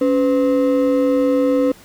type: ring-modulated tone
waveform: triangle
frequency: 392 Hz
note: G4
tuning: in tune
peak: -8 dBFS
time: 0.01-1.72 s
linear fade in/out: 5 ms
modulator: 113 Hz
effects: pink hiss -45 dBFS RMS until 1.84 s